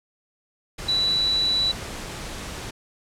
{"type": "tone in noise", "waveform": "sine", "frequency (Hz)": 3951, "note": "B7", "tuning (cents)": 0, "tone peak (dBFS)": -19, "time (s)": [0.88, 1.72], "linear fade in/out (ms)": 10, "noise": "pink", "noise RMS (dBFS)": -34, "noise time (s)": [0.78, 2.71], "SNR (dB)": 12, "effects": ["low-pass 9000 Hz 12 dB/octave"]}